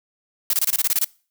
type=noise bursts; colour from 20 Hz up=blue; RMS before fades=-19 dBFS; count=10; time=0.5-1.046 s; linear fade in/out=2 ms; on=33 ms; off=24 ms; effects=noise-tail reverb RT60 0.4 s tail -24 dB re dry